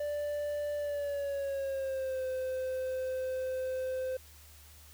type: tone with pitch glide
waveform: triangle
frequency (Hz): 587 to 517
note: D5 to C5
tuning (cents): -1 to -21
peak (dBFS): -30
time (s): 0-4.17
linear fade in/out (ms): 5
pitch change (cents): -220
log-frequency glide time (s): 0.77-2.26
effects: added 75 Hz sine -55 dBFS peak until 4.93 s + white hiss -57 dBFS RMS until 4.93 s